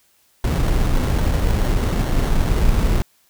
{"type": "noise with sample-and-hold", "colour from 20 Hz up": "brown", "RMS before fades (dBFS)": -17, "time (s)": [0.44, 3.02], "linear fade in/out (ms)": 0, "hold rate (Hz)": 2450, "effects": ["white hiss -59 dBFS RMS until 3.29 s"]}